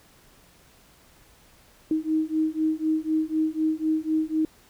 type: beating tone pair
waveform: sine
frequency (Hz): 312.4 / 316.4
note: D#4 / D#4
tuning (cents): +7 / +29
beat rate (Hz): 4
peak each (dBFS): -25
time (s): 1.91-4.45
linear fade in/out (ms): 2
effects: pink hiss -56 dBFS RMS until 4.69 s